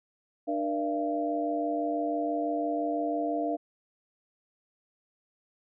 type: tone cluster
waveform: sine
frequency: 299.1 / 475.9 / 596 / 682 Hz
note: D4 / A#4 / D5 / F5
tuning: +32 / +36 / +25 / -41 cents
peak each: -31 / -36 / -37 / -30 dBFS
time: 0.47-3.57 s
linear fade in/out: 20 ms
effects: none